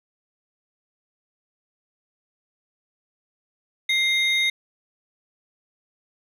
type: tone pair together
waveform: triangle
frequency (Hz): 2100 / 3719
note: C7 / A#7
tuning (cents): +6 / -5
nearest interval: minor seventh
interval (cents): 989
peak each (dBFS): -19 / -21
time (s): 3.89-4.5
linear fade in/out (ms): 5
effects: none